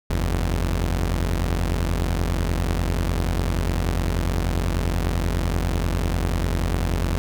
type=tone pair together; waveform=sawtooth; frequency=46.58 / 83 Hz; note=F#1 / E2; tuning=+12 / +12 cents; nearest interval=minor seventh; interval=1000 cents; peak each=-18 / -21 dBFS; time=0.1-7.18 s; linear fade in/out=0 ms; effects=none

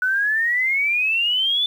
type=exponential sweep; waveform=sine; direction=up; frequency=1480 to 3520 Hz; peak=-17 dBFS; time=0.02-1.66 s; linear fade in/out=2 ms; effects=8-bit

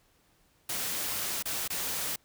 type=noise with dropouts; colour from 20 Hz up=white; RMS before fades=-33 dBFS; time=0.69-2.16 s; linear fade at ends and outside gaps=5 ms; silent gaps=1.426-1.455 / 1.678-1.701 s; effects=pink hiss -67 dBFS RMS until 2.24 s

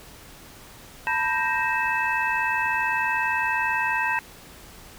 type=tone cluster; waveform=sine; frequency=896 / 976 / 1578 / 1870 / 2616 Hz; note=A5 / B5 / G6 / A#6 / E7; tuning=+31 / -21 / +11 / +5 / -14 cents; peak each=-28 dBFS; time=1.07-4.19 s; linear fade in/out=0 ms; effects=pink hiss -46 dBFS RMS until 4.98 s

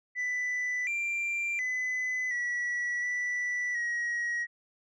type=tone with pitch steps; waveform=sine; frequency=1988 / 2369 / 2011 / 1940 / 1966 / 1899 Hz; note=B6 / D7 / B6 / B6 / B6 / A#6; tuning=+11 / +14 / +31 / -31 / -8 / +32 cents; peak=-26 dBFS; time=0.15-4.47 s; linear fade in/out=50 ms; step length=720 ms; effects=tanh soft clip ceiling -28 dBFS

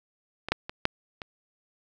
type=clicks; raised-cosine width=0.3 ms; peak=-17 / -6 / -19 / -6 / -21 dBFS; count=5; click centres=0.486 / 0.52 / 0.695 / 0.854 / 1.218 s; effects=none

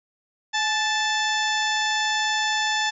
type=harmonic tone with a mistuned harmonic; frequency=879 Hz; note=A5; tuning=2 cents flat; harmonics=1 / 2 / 3 / 4 / 5 / 6 / 7 / 8; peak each=-26 / -25 / -33 / -28 / -37 / -32 / -37 / -36 dBFS; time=0.53-2.91 s; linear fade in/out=20 ms; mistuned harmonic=1; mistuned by=-55 cents; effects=none

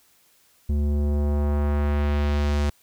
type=tone with low-pass filter sweep; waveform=square; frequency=72.9 Hz; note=D2; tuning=12 cents flat; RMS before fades=-22 dBFS; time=0.69-2.7 s; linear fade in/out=5 ms; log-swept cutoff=240 to 8000 Hz; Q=0.83; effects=white hiss -60 dBFS RMS until 2.82 s

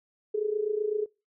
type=tone with amplitude modulation; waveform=sine; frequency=423.2 Hz; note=G#4; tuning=33 cents sharp; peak=-22 dBFS; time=0.34-1.06 s; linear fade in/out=10 ms; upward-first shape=sine; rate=27.9 Hz; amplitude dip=75%; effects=noise-tail reverb RT60 0.3 s tail -25 dB re dry

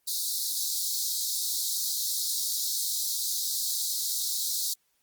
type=high-pass noise; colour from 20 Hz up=pink; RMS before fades=-30 dBFS; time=0.07-4.74 s; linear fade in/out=10 ms; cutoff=3800 Hz; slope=96 dB/octave; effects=white hiss -72 dBFS RMS until 5.02 s + Opus 24 kbps

